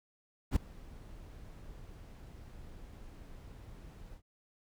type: noise with ADSR envelope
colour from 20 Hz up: brown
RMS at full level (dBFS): -27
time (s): 0.51-4.22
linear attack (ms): 52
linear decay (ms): 5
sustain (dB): -23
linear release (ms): 77
effects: none